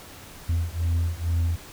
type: beating tone pair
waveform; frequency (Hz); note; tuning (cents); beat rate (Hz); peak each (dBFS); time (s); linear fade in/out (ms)
sine; 83.1 / 85.3; E2 / F2; +15 / -40; 2.2; -23; 0.49-1.56; 5
effects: tanh soft clip ceiling -19 dBFS + pink hiss -44 dBFS RMS until 1.72 s